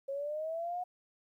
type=linear sweep; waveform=sine; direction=up; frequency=541 to 730 Hz; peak=-34 dBFS; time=0.08-0.84 s; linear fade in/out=10 ms; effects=12-bit